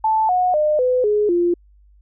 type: tone with pitch steps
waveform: sine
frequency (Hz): 877 / 729 / 606 / 503.7 / 418.7 / 348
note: A5 / F#5 / D#5 / B4 / G#4 / F4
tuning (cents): -6 / -26 / -46 / +34 / +14 / -6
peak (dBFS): -14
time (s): 0.04-1.54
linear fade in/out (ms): 5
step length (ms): 250
effects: added 50 Hz sine -48 dBFS peak until 2.01 s